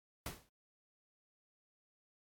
pink noise with exponential decay, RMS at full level -39 dBFS, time 0.26-0.49 s, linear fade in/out 2 ms, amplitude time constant 50 ms, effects AAC 64 kbps

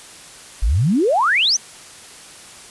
sine exponential sweep, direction up, 43.65 to 6370 Hz, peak -13 dBFS, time 0.62-1.57 s, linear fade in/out 10 ms, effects white hiss -40 dBFS RMS until 2.7 s + resampled to 24000 Hz

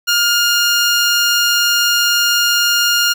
15% pulse tone, 1414 Hz, F6, 21 cents sharp, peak -5 dBFS, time 0.07-3.14 s, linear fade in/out 20 ms, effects none

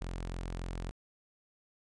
sawtooth tone, 43.65 Hz, F1, in tune, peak -33 dBFS, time 0.01-0.91 s, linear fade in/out 0 ms, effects resampled to 22050 Hz

